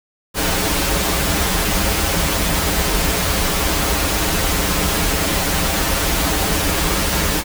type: noise with comb filter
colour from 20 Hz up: pink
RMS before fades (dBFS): -18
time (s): 0.34-7.44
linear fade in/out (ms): 50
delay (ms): 8.2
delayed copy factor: -0.85
effects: none

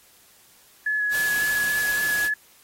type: tone with vibrato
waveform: sine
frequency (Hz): 1697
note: G#6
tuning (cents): +37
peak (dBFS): -21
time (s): 0.86-2.34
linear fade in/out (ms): 5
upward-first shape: square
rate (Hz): 3.6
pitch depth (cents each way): 13
type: noise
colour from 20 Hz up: white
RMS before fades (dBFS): -31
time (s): 1.1-2.3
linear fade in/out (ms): 50
effects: white hiss -55 dBFS RMS until 2.63 s + AAC 48 kbps

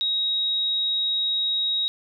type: tone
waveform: sine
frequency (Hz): 3795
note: A#7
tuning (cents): +30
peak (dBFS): -21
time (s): 0.01-1.88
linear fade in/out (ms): 0
effects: none

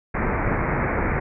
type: low-pass noise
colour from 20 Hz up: pink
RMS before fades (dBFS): -23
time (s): 0.14-1.2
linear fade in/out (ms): 10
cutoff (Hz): 2300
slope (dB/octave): 96
effects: none

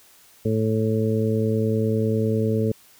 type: harmonic tone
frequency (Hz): 110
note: A2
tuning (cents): 0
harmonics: 1 / 2 / 3 / 4 / 5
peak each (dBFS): -23 / -24 / -31 / -24 / -32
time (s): 0.45-2.72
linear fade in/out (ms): 5
effects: white hiss -53 dBFS RMS until 2.99 s

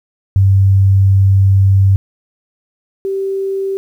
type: tone pair in turn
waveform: sine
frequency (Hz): 97.2 / 388.6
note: G2 / G4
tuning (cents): -14 / -15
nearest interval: 2 octaves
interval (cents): 2399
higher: second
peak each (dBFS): -6 / -15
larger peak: first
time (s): 0.36-1.96 / 3.05-3.77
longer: first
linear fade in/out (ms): 0
effects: 8-bit

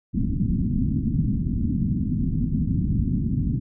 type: low-pass noise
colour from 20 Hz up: white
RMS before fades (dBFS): -23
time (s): 0.13-3.6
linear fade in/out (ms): 20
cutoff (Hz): 260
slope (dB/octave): 48
effects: none

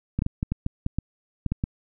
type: clicks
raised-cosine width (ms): 5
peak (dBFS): -12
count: 11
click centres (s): 0.19 / 0.221 / 0.264 / 0.429 / 0.52 / 0.664 / 0.864 / 0.986 / 1.463 / 1.52 / 1.639
effects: none

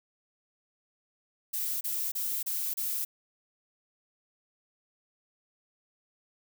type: noise bursts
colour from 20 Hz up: violet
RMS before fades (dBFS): -32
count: 5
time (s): 1.53-3.05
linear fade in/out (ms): 10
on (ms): 280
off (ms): 30
effects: none

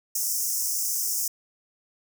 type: high-pass noise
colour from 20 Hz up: pink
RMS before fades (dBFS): -27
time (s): 0.15-1.28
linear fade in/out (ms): 5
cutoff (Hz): 5300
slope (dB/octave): 96
effects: none

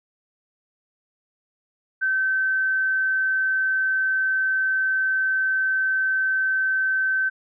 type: tone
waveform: sine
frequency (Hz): 1540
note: G6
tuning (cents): -31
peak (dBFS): -19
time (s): 2.01-7.3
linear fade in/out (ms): 20
effects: none

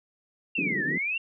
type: exponential two-way sweep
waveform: sine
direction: down then up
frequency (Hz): 2794 to 1700 to 2794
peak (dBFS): -26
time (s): 0.55-1.18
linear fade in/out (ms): 5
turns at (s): 0.84
type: band-pass noise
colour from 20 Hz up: pink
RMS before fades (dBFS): -32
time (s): 0.58-0.98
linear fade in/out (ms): 2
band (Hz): 160 to 420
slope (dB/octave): 48
effects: none

